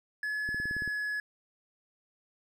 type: tone with pitch glide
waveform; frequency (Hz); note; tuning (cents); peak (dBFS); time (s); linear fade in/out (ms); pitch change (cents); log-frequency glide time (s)
triangle; 1705 to 1695.2; G#6 to G#6; +45 to +35; -29; 0.23-1.2; 2; -10; 0.64-0.94
type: click train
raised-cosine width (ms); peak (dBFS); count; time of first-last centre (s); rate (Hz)
3; -29; 8; 0.49-0.877; 18.1
effects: none